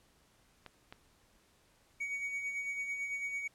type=clicks; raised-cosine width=0.3 ms; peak=-31 dBFS; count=2; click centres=0.663 / 0.925 s
type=tone with tremolo; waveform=triangle; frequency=2247 Hz; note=C#7; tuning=23 cents sharp; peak=-32 dBFS; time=2-3.48 s; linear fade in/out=10 ms; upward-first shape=sine; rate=9 Hz; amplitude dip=45%
effects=pink hiss -68 dBFS RMS until 3.54 s + low-pass 12000 Hz 12 dB/octave